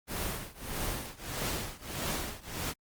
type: noise with tremolo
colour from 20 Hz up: pink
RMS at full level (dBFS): -32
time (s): 0.07-2.74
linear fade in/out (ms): 50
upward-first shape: triangle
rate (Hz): 1.6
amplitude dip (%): 95
effects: Opus 24 kbps